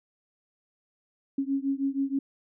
sine beating tone pair, 271.5 / 277.8 Hz, C#4 / C#4, -36 / +4 cents, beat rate 6.3 Hz, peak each -28 / -29 dBFS, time 1.38-2.19 s, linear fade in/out 5 ms, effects none

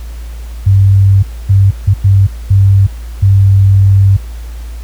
sine tone bursts at uneven times, 98 Hz, G2, in tune, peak -3 dBFS, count 6, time 0.66-1.23 / 1.49-1.71 / 1.87-1.94 / 2.04-2.27 / 2.5-2.87 / 3.22-4.17 s, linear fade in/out 10 ms, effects added 57 Hz sine -21 dBFS peak until 4.83 s + pink hiss -39 dBFS RMS until 4.83 s

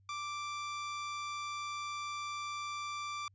sawtooth tone, 1174.7 Hz, D6, in tune, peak -34 dBFS, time 0.09-3.28 s, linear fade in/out 2 ms, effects added 97 Hz sine -63 dBFS peak until 3.34 s + resampled to 16000 Hz

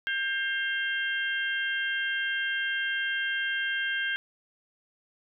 harmonic tone with a mistuned harmonic, 530 Hz, C5, 22 cents sharp, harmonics 3 / 4 / 5 / 6, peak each -28 / -37 / -38 / -35 dBFS, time 0.07-4.16 s, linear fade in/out 0 ms, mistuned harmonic 5, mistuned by +65 cents, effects none

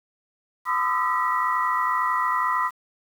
sine tone cluster, 1014 / 1212 / 1285 / 1334 / 1940 Hz, B5 / D#6 / E6 / E6 / B6, +45 / -46 / -45 / +20 / -31 cents, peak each -23 / -27 / -31 / -31 / -29 dBFS, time 0.65-2.71 s, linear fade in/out 50 ms, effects 8-bit

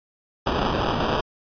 violet noise with sample-and-hold, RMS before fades -23 dBFS, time 0.46-1.21 s, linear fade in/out 10 ms, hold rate 2100 Hz, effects resampled to 11025 Hz

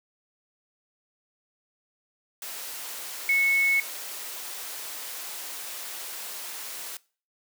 sine tone in noise, 2200 Hz, C#7, 14 cents flat, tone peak -19 dBFS, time 3.29-3.8 s, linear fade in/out 2 ms, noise white, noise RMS -37 dBFS, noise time 2.42-6.97 s, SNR +15 dB, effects noise-tail reverb RT60 0.4 s tail -22 dB re dry + high-pass 400 Hz 12 dB/octave

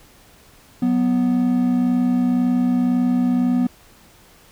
triangle tone pair together, 184.97 / 246.9 Hz, F#3 / B3, 0 / 0 cents, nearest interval perfect fourth, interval 500 cents, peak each -21 / -14 dBFS, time 0.82-3.67 s, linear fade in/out 5 ms, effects pink hiss -50 dBFS RMS until 4.51 s

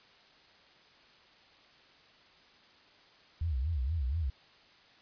sine tone with vibrato, 72.5 Hz, D2, 22 cents flat, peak -29 dBFS, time 3.41-4.3 s, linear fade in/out 5 ms, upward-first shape sine, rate 4.2 Hz, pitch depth 280 cents each way, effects white hiss -60 dBFS RMS until 5.01 s + resampled to 11025 Hz

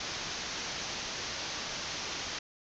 white low-pass noise, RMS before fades -38 dBFS, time 0-2.39 s, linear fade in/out 5 ms, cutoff 6500 Hz, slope 96 dB/octave, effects none

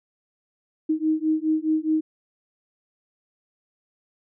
sine beating tone pair, 311.1 / 315.9 Hz, D#4 / D#4, 0 / +26 cents, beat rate 4.8 Hz, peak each -23 dBFS, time 0.89-2.01 s, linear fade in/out 10 ms, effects none

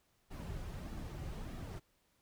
brown noise with flanger, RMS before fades -44 dBFS, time 0.3-1.8 s, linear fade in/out 20 ms, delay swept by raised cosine 1.9 to 4.5 ms, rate 1.6 Hz, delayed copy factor -0.5, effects pink hiss -75 dBFS RMS until 2.21 s

